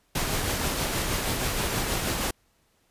pink noise with tremolo, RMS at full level -26 dBFS, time 0.15-2.31 s, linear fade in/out 5 ms, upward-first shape triangle, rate 6.3 Hz, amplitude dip 35%, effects pink hiss -67 dBFS RMS until 2.9 s + resampled to 32000 Hz

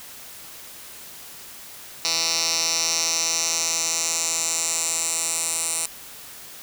10% pulse tone with band-pass filter sweep, 164.81 Hz, E3, in tune, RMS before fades -24 dBFS, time 2.05-5.86 s, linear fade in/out 0 ms, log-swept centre 5100 to 8600 Hz, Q 3.7, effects white hiss -41 dBFS RMS until 6.62 s

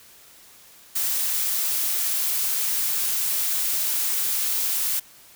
blue noise, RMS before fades -24 dBFS, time 0.95-5 s, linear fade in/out 10 ms, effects white hiss -50 dBFS RMS until 5.35 s

